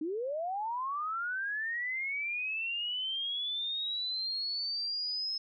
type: linear sweep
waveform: sine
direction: up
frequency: 293.7 to 5200 Hz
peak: -32 dBFS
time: 0.01-5.38 s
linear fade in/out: 5 ms
effects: none